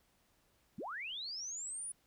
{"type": "linear sweep", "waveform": "sine", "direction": "up", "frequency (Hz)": [134.6, 9956], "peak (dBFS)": -40, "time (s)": [0.78, 1.92], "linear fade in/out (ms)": 5, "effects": ["pink hiss -73 dBFS RMS until 2.06 s"]}